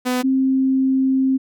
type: tone pair in turn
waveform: sawtooth / sine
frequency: 250.9 / 264.6 Hz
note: B3 / C4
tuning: +28 / +20 cents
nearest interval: minor second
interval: 92 cents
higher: second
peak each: -14 dBFS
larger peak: neither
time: 0.05-0.23 / 0.23-1.38 s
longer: second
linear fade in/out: 20 ms
effects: none